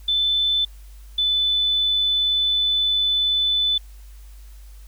sine tone pair in turn, 3520 / 3501 Hz, A7 / A7, 0 / -9 cents, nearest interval unison, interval 9 cents, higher first, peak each -17 dBFS, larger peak neither, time 0.08-0.65 / 1.18-3.78 s, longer second, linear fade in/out 5 ms, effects added 50 Hz sine -39 dBFS peak until 4.87 s + white hiss -55 dBFS RMS until 4.87 s

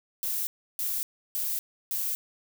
violet noise bursts, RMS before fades -30 dBFS, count 4, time 0.23-2.15 s, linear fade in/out 0 ms, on 240 ms, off 320 ms, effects none

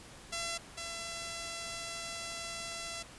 5% pulse tone pair in turn, 676 / 673.6 Hz, E5 / E5, +43 / +37 cents, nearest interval unison, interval 6 cents, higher first, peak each -24 / -28 dBFS, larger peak first, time 0.32-0.58 / 0.77-3.03 s, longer second, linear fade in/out 10 ms, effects pink hiss -52 dBFS RMS until 3.18 s + resampled to 24000 Hz

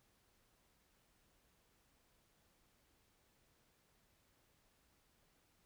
silence, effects pink hiss -75 dBFS RMS until 5.65 s

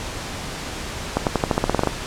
accelerating click train, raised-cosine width 1 ms, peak -3 dBFS, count 12, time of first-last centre 1.17-1.873 s, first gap 98 ms, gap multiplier 0.91, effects pink hiss -30 dBFS RMS until 2.06 s + low-pass 8000 Hz 12 dB/octave

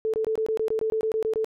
sine tone bursts, 440.1 Hz, A4, in tune, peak -22 dBFS, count 13, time 0.05-1.445 s, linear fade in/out 0 ms, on 87 ms, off 22 ms, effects none

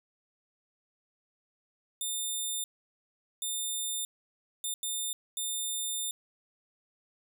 10% pulse tone bursts at uneven times, 3600 Hz, A7, 39 cents sharp, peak -24 dBFS, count 5, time 2.01-2.64 / 3.42-4.05 / 4.64-4.74 / 4.83-5.13 / 5.37-6.11 s, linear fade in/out 2 ms, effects none

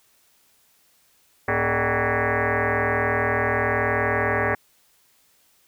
sine tone with frequency modulation, 622.3 Hz, D#5, in tune, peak -19 dBFS, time 1.48-4.55 s, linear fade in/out 5 ms, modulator 172 Hz, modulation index 8, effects white hiss -61 dBFS RMS until 5.67 s

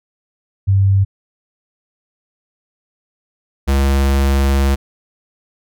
sine / square tone pair in turn, 97.7 / 68.53 Hz, G2 / C#2, -5 / -19 cents, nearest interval tritone, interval 614 cents, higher first, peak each -9 / -12 dBFS, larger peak first, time 0.67-1.05 / 3.67-4.76 s, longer second, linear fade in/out 20 ms, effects none

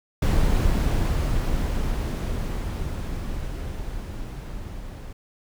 brown noise with level ramp, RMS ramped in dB -19 to -36 dBFS, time 0.22-5.13 s, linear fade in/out 5 ms, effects none

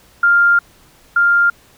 sine tone pair in turn, 1399 / 1399 Hz, F6 / F6, +3 / +3 cents, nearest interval unison, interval 0 cents, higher neither, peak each -8 / -9 dBFS, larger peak first, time 0.23-0.59 / 1.16-1.5 s, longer first, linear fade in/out 5 ms, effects pink hiss -49 dBFS RMS until 1.77 s

